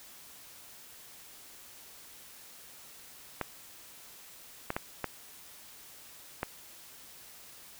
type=clicks; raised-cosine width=0.5 ms; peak=-16 dBFS; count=5; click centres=3.413 / 4.704 / 4.765 / 5.043 / 6.431 s; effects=white hiss -52 dBFS RMS until 7.79 s